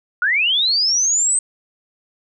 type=linear sweep; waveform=sine; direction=up; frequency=1384 to 8310 Hz; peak=-14 dBFS; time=0.22-1.39 s; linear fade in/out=2 ms; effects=none